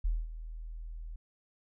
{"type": "tone with ADSR envelope", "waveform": "sine", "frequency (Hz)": 40.24, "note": "E1", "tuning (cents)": -41, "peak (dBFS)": -25, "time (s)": [0.04, 1.16], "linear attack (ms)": 11, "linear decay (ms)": 220, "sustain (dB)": -14, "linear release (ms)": 3, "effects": []}